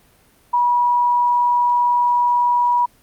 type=tone; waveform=sine; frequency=969 Hz; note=B5; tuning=33 cents flat; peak=-13 dBFS; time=0.53-2.86 s; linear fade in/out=10 ms; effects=pink hiss -54 dBFS RMS until 3.02 s + Opus 32 kbps